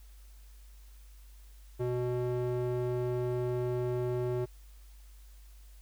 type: tone with band-pass filter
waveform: square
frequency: 123.5 Hz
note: B2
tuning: in tune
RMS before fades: -32 dBFS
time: 1.79-4.46 s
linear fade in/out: 20 ms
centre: 360 Hz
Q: 1.4
effects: added 50 Hz sine -50 dBFS peak until 5.81 s + white hiss -64 dBFS RMS until 5.81 s